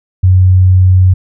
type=tone; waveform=sine; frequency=92.5 Hz; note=F#2; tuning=in tune; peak=-3 dBFS; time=0.23-1.14 s; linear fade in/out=10 ms; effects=none